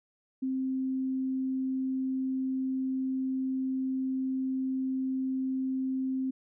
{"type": "tone", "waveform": "sine", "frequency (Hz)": 262.4, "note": "C4", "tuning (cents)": 5, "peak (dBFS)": -28, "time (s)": [0.42, 6.31], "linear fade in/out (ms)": 10, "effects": []}